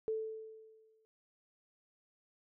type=tone with exponential decay; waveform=sine; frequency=440 Hz; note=A4; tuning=in tune; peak=-31 dBFS; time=0.08-1.05 s; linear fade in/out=0 ms; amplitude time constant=210 ms; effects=none